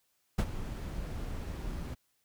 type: noise with ADSR envelope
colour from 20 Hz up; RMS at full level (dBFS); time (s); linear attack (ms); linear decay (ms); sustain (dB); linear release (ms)
brown; -24; 0.38-1.95; 10; 56; -14; 16
effects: white hiss -75 dBFS RMS until 2.24 s